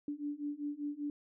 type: beating tone pair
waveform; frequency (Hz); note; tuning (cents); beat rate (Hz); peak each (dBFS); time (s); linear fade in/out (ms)
sine; 288.9 / 294; D4 / D4; -28 / +2; 5.1; -40 / -39; 0.08-1.1; 2
effects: none